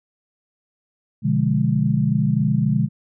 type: chord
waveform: sine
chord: B diminished seventh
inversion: none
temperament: equal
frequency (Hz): 123.47 / 146.83 / 174.61 / 207.7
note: B2 / D3 / F3 / Ab3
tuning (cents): 0 / 0 / 0 / 0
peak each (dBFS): -22 / -20 / -24 / -21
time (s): 1.22-2.89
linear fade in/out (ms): 50
effects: none